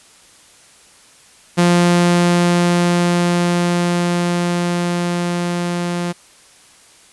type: tone with level ramp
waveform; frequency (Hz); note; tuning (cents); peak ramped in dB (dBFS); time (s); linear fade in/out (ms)
sawtooth; 174.61; F3; 0; -6 to -15; 1.57-6.13; 20
effects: white hiss -47 dBFS RMS until 7.12 s + resampled to 24000 Hz